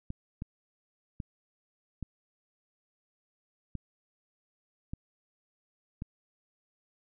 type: clicks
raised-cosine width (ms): 5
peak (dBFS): -24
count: 7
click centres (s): 0.104 / 0.421 / 1.202 / 2.027 / 3.753 / 4.935 / 6.021
effects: none